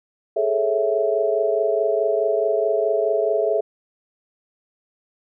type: chord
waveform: sine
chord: A major seventh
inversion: third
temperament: equal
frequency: 415.3 / 440 / 554.4 / 659.3 Hz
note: G#4 / A4 / C#5 / E5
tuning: 0 / 0 / 0 / 0 cents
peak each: -23 / -23 / -26 / -21 dBFS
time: 0.36-3.61 s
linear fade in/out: 10 ms
effects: none